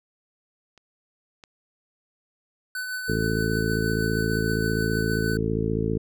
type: clicks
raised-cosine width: 0.2 ms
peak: -34 / -27 dBFS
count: 2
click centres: 0.777 / 1.438 s
type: tone with tremolo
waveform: square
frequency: 1504 Hz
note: F#6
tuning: 28 cents sharp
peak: -28 dBFS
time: 2.75-5.37 s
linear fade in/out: 2 ms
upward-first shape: triangle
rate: 6.4 Hz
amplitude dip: 40%
type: harmonic tone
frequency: 55 Hz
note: A1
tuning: in tune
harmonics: 1 / 2 / 3 / 4 / 5 / 6 / 7 / 8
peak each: -32 / -29 / -29 / -31 / -32 / -34 / -33 / -29 dBFS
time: 3.08-5.98 s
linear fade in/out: 10 ms
effects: none